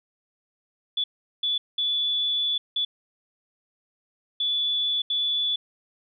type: tone bursts at uneven times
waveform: sine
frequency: 3451 Hz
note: A7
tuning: 34 cents flat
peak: -22 dBFS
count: 6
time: 0.97-1.04 / 1.43-1.58 / 1.78-2.58 / 2.76-2.85 / 4.4-5.02 / 5.1-5.56 s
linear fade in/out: 5 ms
effects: none